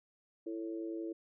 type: harmonic tone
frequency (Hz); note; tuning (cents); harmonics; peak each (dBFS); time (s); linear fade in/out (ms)
110.9; A2; +14; 3 / 4 / 5; -38 / -45 / -49; 0.46-1.13; 10
effects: none